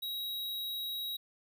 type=tone; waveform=square; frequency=3833 Hz; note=A#7; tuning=47 cents sharp; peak=-36 dBFS; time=0.02-1.17 s; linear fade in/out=10 ms; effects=none